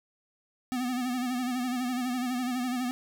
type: tone with vibrato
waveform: square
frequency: 250 Hz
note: B3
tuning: 21 cents sharp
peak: -29 dBFS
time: 0.72-2.91 s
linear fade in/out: 0 ms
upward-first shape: sine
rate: 12 Hz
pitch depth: 61 cents each way
effects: none